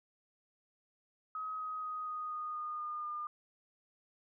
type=tone with pitch steps; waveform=sine; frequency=1268 / 1259.2 / 1250.5 / 1241.9 / 1233.3 / 1224.8 / 1216.3 / 1207.9 Hz; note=D#6 / D#6 / D#6 / D#6 / D#6 / D#6 / D#6 / D6; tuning=+32 / +20 / +8 / -4 / -16 / -28 / -40 / +48 cents; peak=-37 dBFS; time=1.35-3.27 s; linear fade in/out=2 ms; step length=240 ms; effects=none